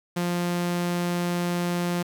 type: tone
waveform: sawtooth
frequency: 175 Hz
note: F3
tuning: 4 cents sharp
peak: -20 dBFS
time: 0.16-2.03 s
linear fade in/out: 10 ms
effects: 9-bit